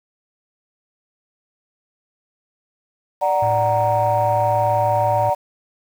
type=chord; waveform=sine; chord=D augmented; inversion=none; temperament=equal with one note detuned; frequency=587.3 / 746.4 / 932.3 Hz; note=D5 / F#5 / A#5; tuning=0 / +15 / 0 cents; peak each=-19 dBFS; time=3.21-5.35 s; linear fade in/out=20 ms
type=tone; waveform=triangle; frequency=110.4 Hz; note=A2; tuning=6 cents sharp; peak=-21 dBFS; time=3.42-5.3 s; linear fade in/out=5 ms
effects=tanh soft clip ceiling -8 dBFS + 7-bit